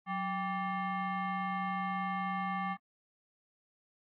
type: tone with frequency modulation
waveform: sine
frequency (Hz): 185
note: F#3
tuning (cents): 0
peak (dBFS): -32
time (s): 0.06-2.77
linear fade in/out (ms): 50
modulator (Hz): 976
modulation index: 1.5
effects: AAC 32 kbps